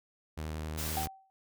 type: tone with vibrato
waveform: sawtooth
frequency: 77.78 Hz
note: D#2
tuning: in tune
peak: -32 dBFS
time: 0.37-1.08 s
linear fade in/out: 10 ms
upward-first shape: triangle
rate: 11 Hz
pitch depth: 22 cents each way
type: noise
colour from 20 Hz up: white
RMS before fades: -38 dBFS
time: 0.77-1.07 s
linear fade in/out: 20 ms
type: tone with exponential decay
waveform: sine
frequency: 770 Hz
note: G5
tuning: 31 cents flat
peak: -29 dBFS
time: 0.97-1.3 s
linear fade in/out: 0 ms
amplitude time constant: 70 ms
effects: none